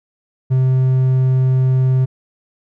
triangle tone, 129.9 Hz, C3, 12 cents flat, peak -9 dBFS, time 0.5-2.06 s, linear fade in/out 20 ms, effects none

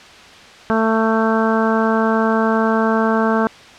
harmonic tone, 222.5 Hz, A3, 20 cents sharp, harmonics 1 / 2 / 3 / 4 / 5 / 6 / 7, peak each -17 / -20 / -22 / -23 / -24 / -25 / -25 dBFS, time 0.7-3.47 s, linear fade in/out 0 ms, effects white hiss -40 dBFS RMS until 3.78 s + low-pass 4000 Hz 12 dB/octave

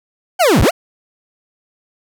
40% pulse linear two-way sweep, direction down then up, 784 to 31.49 to 784 Hz, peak -8 dBFS, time 0.39-0.71 s, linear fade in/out 20 ms, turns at 0.62 s, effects none

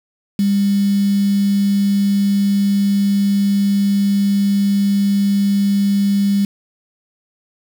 sine tone with quantisation, 200 Hz, G3, 35 cents sharp, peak -12 dBFS, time 0.39-6.45 s, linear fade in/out 2 ms, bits 5, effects none

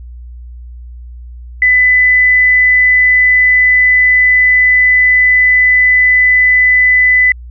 sine tone, 2001 Hz, B6, 22 cents sharp, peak -5 dBFS, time 1.62-7.32 s, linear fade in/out 2 ms, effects added 60 Hz sine -27 dBFS peak until 7.5 s

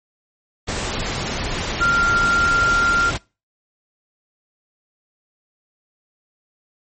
sine tone in noise, 1389 Hz, F6, 10 cents flat, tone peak -14 dBFS, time 1.8-3.11 s, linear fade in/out 20 ms, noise pink, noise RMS -24 dBFS, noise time 0.67-3.18 s, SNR +7 dB, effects noise-tail reverb RT60 0.3 s tail -24 dB re dry + MP3 32 kbps

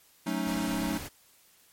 square chord, D# half-diminished seventh, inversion first, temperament equal, 185 / 220 / 277.2 / 311.1 Hz, F#3 / A3 / C#4 / D#4, 0 / 0 / 0 / 0 cents, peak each -35 dBFS, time 0.26-0.98 s, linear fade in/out 10 ms
pink noise, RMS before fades -40 dBFS, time 0.46-1.09 s, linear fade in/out 20 ms
effects white hiss -61 dBFS RMS until 1.72 s + MP3 64 kbps

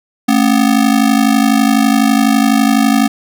square ring-modulated tone, 246.9 Hz, B3, in tune, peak -6 dBFS, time 0.28-3.08 s, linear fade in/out 10 ms, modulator 26 Hz, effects none

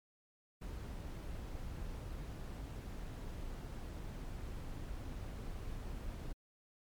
brown noise, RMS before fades -44 dBFS, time 0.61-6.33 s, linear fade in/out 10 ms, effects MP3 96 kbps

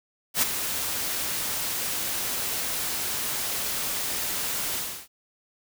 white noise with ADSR envelope, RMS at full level -20 dBFS, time 0.34-5.08 s, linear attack 82 ms, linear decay 16 ms, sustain -9 dB, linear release 330 ms, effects none

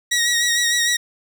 15% pulse tone with vibrato, 1897 Hz, A#6, 30 cents sharp, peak -10 dBFS, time 0.11-0.97 s, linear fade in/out 10 ms, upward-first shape sine, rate 6.6 Hz, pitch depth 35 cents each way, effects none

